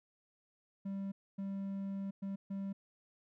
triangle tone bursts at uneven times, 196 Hz, G3, in tune, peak -35 dBFS, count 4, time 0.85-1.12 / 1.38-2.11 / 2.22-2.36 / 2.5-2.73 s, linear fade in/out 10 ms, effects none

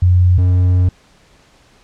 sine / triangle tone pair in turn, 90 / 90.68 Hz, F#2 / F#2, -47 / -34 cents, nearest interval unison, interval 13 cents, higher second, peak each -7 dBFS, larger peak neither, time 0.02-0.38 / 0.38-0.89 s, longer second, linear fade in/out 5 ms, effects pink hiss -50 dBFS RMS until 1.83 s + low-pass 7000 Hz 12 dB/octave

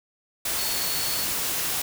sine tone in noise, 4402 Hz, C#8, 13 cents flat, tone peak -32 dBFS, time 0.58-1.25 s, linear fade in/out 5 ms, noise white, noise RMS -27 dBFS, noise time 0.45-1.82 s, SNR -8 dB, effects none

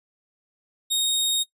sawtooth tone, 3729 Hz, A#7, in tune, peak -17 dBFS, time 0.9-1.44 s, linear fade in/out 20 ms, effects noise-tail reverb RT60 0.1 s tail -21 dB re dry + resampled to 32000 Hz

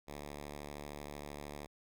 5% pulse tone, 73 Hz, D2, 10 cents flat, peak -33 dBFS, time 0.07-1.67 s, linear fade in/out 20 ms, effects none

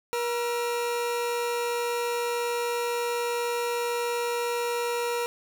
30% pulse tone pair together, 477.1 / 1349.4 Hz, A#4 / E6, +40 / +40 cents, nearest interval octave + tritone, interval 1800 cents, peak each -24 / -34 dBFS, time 0.13-5.26 s, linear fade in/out 0 ms, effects none

